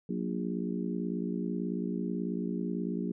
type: harmonic tone with a mistuned harmonic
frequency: 58.27 Hz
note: A#1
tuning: in tune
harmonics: 3 / 4 / 5 / 6 / 7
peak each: -34 / -36 / -38 / -40 / -41 dBFS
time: 0.09-3.12 s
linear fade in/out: 5 ms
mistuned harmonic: 3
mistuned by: +77 cents
effects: none